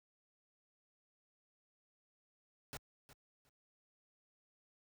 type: noise with echo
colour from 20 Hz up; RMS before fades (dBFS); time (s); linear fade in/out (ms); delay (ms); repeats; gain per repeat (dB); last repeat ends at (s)
pink; -45; 2.73-2.77; 0; 360; 2; -14; 3.49
effects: high-pass 60 Hz 12 dB/octave